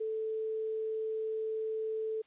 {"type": "tone", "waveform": "sine", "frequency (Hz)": 439.2, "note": "A4", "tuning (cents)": -3, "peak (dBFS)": -32, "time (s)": [0, 2.22], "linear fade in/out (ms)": 10, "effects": ["white hiss -67 dBFS RMS until 2.26 s", "resampled to 8000 Hz"]}